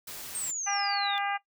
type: noise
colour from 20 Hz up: white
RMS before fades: -41 dBFS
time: 0.07-0.51 s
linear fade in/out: 5 ms
type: exponential sweep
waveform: sine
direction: down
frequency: 8590 to 3471 Hz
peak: -31 dBFS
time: 0.35-1.18 s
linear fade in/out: 0 ms
type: harmonic tone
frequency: 402 Hz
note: G4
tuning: 44 cents sharp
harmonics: 2 / 3 / 4 / 5 / 6 / 7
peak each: -30 / -36 / -36 / -37 / -39 / -41 dBFS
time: 0.66-1.38 s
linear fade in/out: 20 ms
effects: noise-tail reverb RT60 0.1 s tail -17 dB re dry